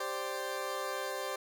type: chord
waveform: 20% pulse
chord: G suspended fourth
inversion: none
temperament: equal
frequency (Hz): 392 / 523.3 / 587.3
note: G4 / C5 / D5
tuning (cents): 0 / 0 / 0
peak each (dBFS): -36 / -33 / -35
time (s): 0-1.36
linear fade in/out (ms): 5
effects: none